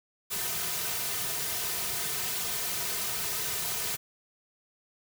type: noise with comb filter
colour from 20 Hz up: white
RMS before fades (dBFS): -32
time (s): 0.3-3.97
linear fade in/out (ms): 20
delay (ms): 3.6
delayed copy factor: -0.9
effects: none